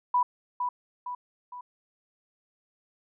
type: tone with echo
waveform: sine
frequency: 986 Hz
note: B5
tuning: 3 cents flat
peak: -20 dBFS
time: 0.14-0.23 s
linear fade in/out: 5 ms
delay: 460 ms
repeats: 3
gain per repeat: -6 dB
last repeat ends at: 1.61 s
effects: none